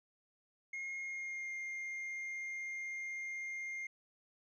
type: tone with pitch glide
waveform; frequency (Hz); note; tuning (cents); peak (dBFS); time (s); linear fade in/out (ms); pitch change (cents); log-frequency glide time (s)
triangle; 2146 to 2116; C7 to C7; +43 to +19; -38; 0.73-3.87; 5; -24; 0.99-1.53
effects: resampled to 22050 Hz